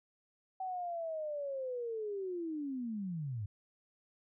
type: linear sweep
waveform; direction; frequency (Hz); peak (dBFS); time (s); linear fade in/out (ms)
sine; down; 762 to 95.7; -36; 0.6-3.46; 5
effects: none